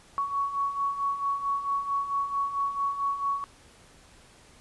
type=beating tone pair; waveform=sine; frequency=1114 / 1118.5 Hz; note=C#6 / C#6; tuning=+8 / +15 cents; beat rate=4.5 Hz; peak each=-33 / -27 dBFS; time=0.18-3.44 s; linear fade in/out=0 ms; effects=pink hiss -55 dBFS RMS until 4.6 s + resampled to 24000 Hz